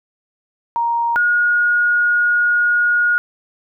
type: tone pair in turn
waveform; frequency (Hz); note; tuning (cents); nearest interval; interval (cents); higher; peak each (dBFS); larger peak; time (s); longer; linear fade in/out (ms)
sine; 936 / 1439.8; A#5 / F#6; +7 / -48; perfect fifth; 745; second; -15 / -12; second; 0.76-1.16 / 1.16-3.18; second; 0
effects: none